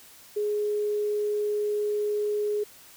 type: tone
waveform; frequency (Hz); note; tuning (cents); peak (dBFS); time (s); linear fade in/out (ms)
sine; 417.7; G#4; +10; -24; 0.36-2.64; 10
effects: white hiss -51 dBFS RMS until 2.96 s